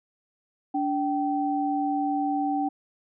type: tone pair together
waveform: sine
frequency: 289.5 / 773.7 Hz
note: D4 / G5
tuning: -25 / -23 cents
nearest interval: octave + perfect fourth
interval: 1702 cents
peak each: -26 dBFS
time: 0.74-2.69 s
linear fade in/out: 10 ms
effects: none